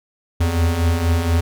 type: beating tone pair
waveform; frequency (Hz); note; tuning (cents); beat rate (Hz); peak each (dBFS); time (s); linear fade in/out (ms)
square; 80.7 / 84.9; E2 / F2; -36 / -48; 4.2; -23 / -17; 0.4-1.41; 10
effects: none